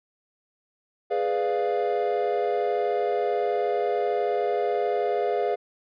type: chord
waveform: triangle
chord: G# diminished seventh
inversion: none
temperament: equal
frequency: 415.3 / 493.9 / 587.3 / 698.5 Hz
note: G#4 / B4 / D5 / F5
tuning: 0 / 0 / 0 / 0 cents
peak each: -24 / -26 / -29 / -25 dBFS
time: 1.1-5.56 s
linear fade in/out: 20 ms
effects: tanh soft clip ceiling -12 dBFS + resampled to 11025 Hz